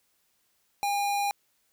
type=tone; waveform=square; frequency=810 Hz; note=G#5; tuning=43 cents flat; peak=-26 dBFS; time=0.83-1.31 s; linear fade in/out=0 ms; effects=white hiss -71 dBFS RMS until 1.72 s